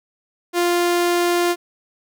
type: tone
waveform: sawtooth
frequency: 349.2 Hz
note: F4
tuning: in tune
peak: -12 dBFS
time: 0.53-1.56 s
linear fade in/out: 50 ms
effects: none